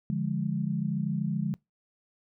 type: chord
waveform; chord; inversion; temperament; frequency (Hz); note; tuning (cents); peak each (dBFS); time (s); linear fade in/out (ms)
sine; D diminished; none; equal; 146.83 / 174.61 / 207.7; D3 / F3 / Ab3; 0 / 0 / 0; -31; 0.1-1.54; 0
effects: noise-tail reverb RT60 0.2 s tail -25 dB re dry